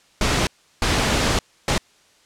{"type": "noise bursts at uneven times", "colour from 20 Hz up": "pink", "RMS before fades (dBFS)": -19, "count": 3, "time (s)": [[0.21, 0.47], [0.82, 1.39], [1.68, 1.78]], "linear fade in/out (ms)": 2, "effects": ["white hiss -56 dBFS RMS until 2.25 s", "low-pass 7000 Hz 12 dB/octave"]}